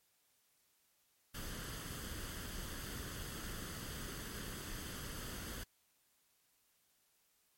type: noise with comb filter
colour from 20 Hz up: pink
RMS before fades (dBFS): -45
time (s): 1.34-5.64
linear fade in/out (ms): 10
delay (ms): 0.63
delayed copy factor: +0.55
effects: white hiss -75 dBFS RMS until 7.57 s + MP3 64 kbps